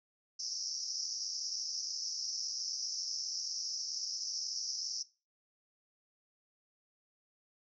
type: band-pass noise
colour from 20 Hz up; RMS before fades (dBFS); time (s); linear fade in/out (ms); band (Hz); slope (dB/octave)
pink; -39; 0.39-5.03; 10; 5100 to 5800; 96
effects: noise-tail reverb RT60 0.3 s tail -19 dB re dry